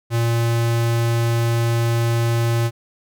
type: tone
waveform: square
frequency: 116.54 Hz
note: A#2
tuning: in tune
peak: -17 dBFS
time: 0.1-2.71 s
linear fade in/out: 50 ms
effects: none